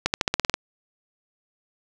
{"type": "accelerating click train", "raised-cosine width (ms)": 0.2, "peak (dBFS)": -3, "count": 9, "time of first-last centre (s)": [0.06, 0.541], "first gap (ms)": 79, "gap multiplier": 0.92, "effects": []}